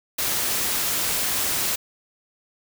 white noise, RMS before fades -24 dBFS, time 0.18-1.76 s, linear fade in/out 10 ms, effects none

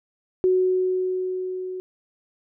sine tone with level ramp, 370 Hz, F#4, in tune, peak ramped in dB -15 to -29 dBFS, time 0.44-1.8 s, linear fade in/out 0 ms, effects none

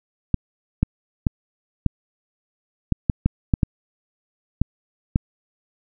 clicks, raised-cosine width 5 ms, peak -4 dBFS, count 11, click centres 0.343 / 0.83 / 1.268 / 1.863 / 2.923 / 3.098 / 3.26 / 3.538 / 3.632 / 4.616 / 5.159 s, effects none

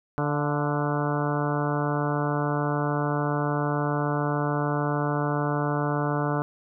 harmonic tone with a mistuned harmonic, 146.83 Hz, D3, in tune, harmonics 1 / 2 / 3 / 4 / 5 / 6 / 7 / 8 / 9 / 10, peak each -27 / -30 / -32 / -33 / -34 / -35 / -35 / -36 / -37 / -37 dBFS, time 0.18-6.42 s, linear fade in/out 0 ms, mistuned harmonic 5, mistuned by -35 cents, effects none

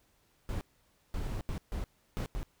brown noise bursts at uneven times, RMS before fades -35 dBFS, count 6, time 0.49-0.61 / 1.14-1.41 / 1.49-1.58 / 1.72-1.84 / 2.17-2.26 / 2.35-2.43 s, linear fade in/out 0 ms, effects pink hiss -70 dBFS RMS until 2.6 s

